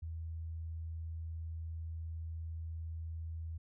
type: tone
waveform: sine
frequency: 81.4 Hz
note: E2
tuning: 21 cents flat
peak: -39 dBFS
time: 0.02-3.58 s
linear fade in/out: 10 ms
effects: none